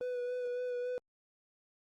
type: tone with vibrato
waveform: triangle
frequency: 493.9 Hz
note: B4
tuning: in tune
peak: -32 dBFS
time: 0.01-0.98 s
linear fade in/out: 0 ms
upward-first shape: sine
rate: 3.6 Hz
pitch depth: 20 cents each way
effects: Opus 24 kbps